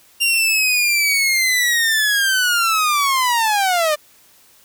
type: linear sweep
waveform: sawtooth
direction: down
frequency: 2794 to 587.3 Hz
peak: -11 dBFS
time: 0.2-3.96 s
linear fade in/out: 20 ms
effects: white hiss -51 dBFS RMS until 4.64 s